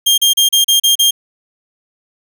sawtooth tone bursts, 3208 Hz, G7, 39 cents sharp, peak -5 dBFS, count 7, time 0.06-1.11 s, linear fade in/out 10 ms, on 120 ms, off 35 ms, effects none

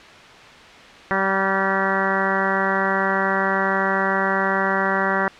harmonic tone with a mistuned harmonic, 192.9 Hz, G3, 28 cents flat, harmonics 1 / 2 / 3 / 4 / 5 / 6 / 7 / 8 / 9 / 10, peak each -27 / -27 / -27 / -27 / -27 / -27 / -27 / -27 / -27 / -27 dBFS, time 1.11-5.28 s, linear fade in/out 0 ms, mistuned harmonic 7, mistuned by +41 cents, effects white hiss -42 dBFS RMS until 5.39 s + low-pass 3000 Hz 12 dB/octave

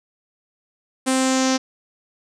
sawtooth tone with low-pass filter sweep, 261.6 Hz, C4, in tune, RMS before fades -19 dBFS, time 1.06-1.58 s, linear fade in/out 20 ms, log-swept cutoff 9100 to 5700 Hz, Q 3.7, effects none

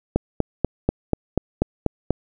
click train, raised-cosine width 2 ms, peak -4 dBFS, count 9, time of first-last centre 0.16-2.106 s, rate 4.11 Hz, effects none

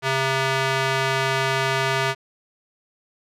square tone with band-pass filter, 133.7 Hz, C3, 38 cents sharp, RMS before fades -22 dBFS, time 0.02-2.15 s, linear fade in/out 50 ms, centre 1900 Hz, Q 0.66, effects none

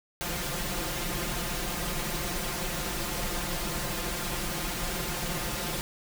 pink noise with comb filter, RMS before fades -32 dBFS, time 0.21-5.81 s, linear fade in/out 0 ms, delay 5.7 ms, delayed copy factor +0.95, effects none

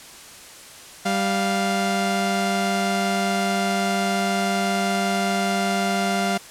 sawtooth tone pair together, 196 / 698.5 Hz, G3 / F5, 0 / 0 cents, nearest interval octave + minor seventh, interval 2200 cents, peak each -19 dBFS, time 1.05-6.38 s, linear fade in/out 10 ms, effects white hiss -42 dBFS RMS until 6.5 s + low-pass 10000 Hz 12 dB/octave

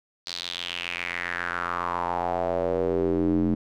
square tone with band-pass filter sweep, 43.65 Hz, F1, in tune, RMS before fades -27 dBFS, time 0.26-3.55 s, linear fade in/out 10 ms, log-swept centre 4500 to 250 Hz, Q 4.2, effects none

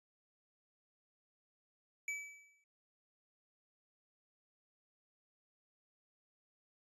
square tone with exponential decay, 2298 Hz, D7, 38 cents flat, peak -36 dBFS, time 2.08-2.64 s, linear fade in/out 2 ms, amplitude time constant 120 ms, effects resampled to 24000 Hz

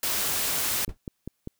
white noise, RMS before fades -27 dBFS, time 0.03-0.85 s, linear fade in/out 2 ms
click train, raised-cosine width 3 ms, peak -21 dBFS, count 4, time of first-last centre 0.88-1.474 s, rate 5.05 Hz
brown noise with exponential decay, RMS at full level -30 dBFS, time 0.89-0.98 s, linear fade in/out 2 ms, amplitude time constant 19 ms
effects white hiss -75 dBFS RMS until 1.59 s

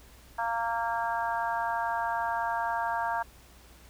harmonic tone, 231 Hz, A#3, 16 cents flat, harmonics 3 / 4 / 5 / 6 / 7, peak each -33 / -30 / -38 / -39 / -36 dBFS, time 0.38-3.23 s, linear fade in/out 10 ms, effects added 60 Hz sine -55 dBFS peak until 3.89 s + pink hiss -56 dBFS RMS until 3.89 s

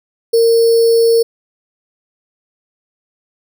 sine tone with sample-and-hold, 460.3 Hz, A#4, 22 cents flat, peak -7 dBFS, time 0.33-1.23 s, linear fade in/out 10 ms, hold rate 4900 Hz, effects none

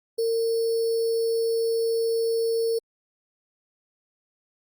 sine tone with sample-and-hold, 456.8 Hz, A#4, 35 cents flat, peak -21 dBFS, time 0.18-2.79 s, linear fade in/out 10 ms, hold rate 4900 Hz, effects Opus 32 kbps

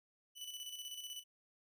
sawtooth tone with tremolo, 2978 Hz, F#7, 11 cents sharp, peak -40 dBFS, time 0.35-1.24 s, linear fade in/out 50 ms, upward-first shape square, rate 16 Hz, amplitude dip 50%, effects none

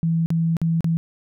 sine tone with dropouts, 164.81 Hz, E3, in tune, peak -17 dBFS, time 0.03-0.97 s, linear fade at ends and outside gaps 0 ms, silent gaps 0.26-0.304 / 0.568-0.616 / 0.807-0.844 s, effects none

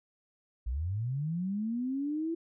sine linear sweep, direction up, 53.5 to 336.7 Hz, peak -30 dBFS, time 0.66-2.35 s, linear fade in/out 10 ms, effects none

